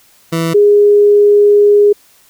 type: tone pair in turn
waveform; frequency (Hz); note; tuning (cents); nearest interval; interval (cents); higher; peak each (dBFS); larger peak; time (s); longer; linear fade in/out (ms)
20% pulse / sine; 164.81 / 411.7; E3 / G#4; 0 / -15; octave + major third; 1585; second; -8 / -4; second; 0.32-0.54 / 0.54-1.93; second; 10
effects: white hiss -48 dBFS RMS until 2.29 s